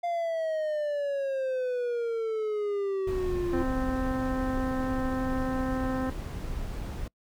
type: exponential sweep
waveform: triangle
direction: down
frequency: 698.5 to 339.8 Hz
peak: -25 dBFS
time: 0.03-3.63 s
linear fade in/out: 10 ms
type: noise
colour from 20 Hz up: brown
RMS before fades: -34 dBFS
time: 3.07-7.08 s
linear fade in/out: 5 ms
type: harmonic tone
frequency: 260 Hz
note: C4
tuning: 11 cents flat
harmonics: 1 / 2 / 3 / 4 / 5 / 6 / 7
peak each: -29 / -35 / -39 / -41 / -43 / -45 / -46 dBFS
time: 3.53-6.1 s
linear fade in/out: 5 ms
effects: noise-tail reverb RT60 0.1 s tail -26 dB re dry